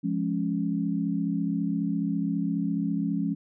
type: chord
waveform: sine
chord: Db major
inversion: first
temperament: just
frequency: 173.24 / 207.9 / 277.2 Hz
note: F3 / Ab3 / Db4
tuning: -14 / +2 / 0 cents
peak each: -29 dBFS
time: 0.03-3.35 s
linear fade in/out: 20 ms
effects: none